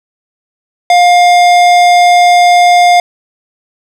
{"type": "tone with tanh clipping", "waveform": "sine", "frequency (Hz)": 707, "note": "F5", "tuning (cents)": 21, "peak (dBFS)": -5, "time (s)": [0.9, 3], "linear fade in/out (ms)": 2, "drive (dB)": 18, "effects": []}